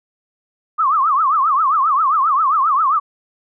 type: tone with vibrato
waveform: sine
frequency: 1174.7 Hz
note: D6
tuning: in tune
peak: -12 dBFS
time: 0.78-3 s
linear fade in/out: 20 ms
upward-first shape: triangle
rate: 7.5 Hz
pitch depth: 240 cents each way
effects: none